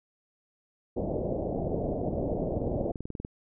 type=low-pass noise; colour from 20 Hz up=white; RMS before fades=-31 dBFS; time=0.96-2.92 s; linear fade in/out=10 ms; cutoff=660 Hz; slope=48 dB/octave
type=click train; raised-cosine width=3 ms; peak=-23 dBFS; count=36; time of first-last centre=1.55-3.249 s; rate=20.6 Hz
effects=none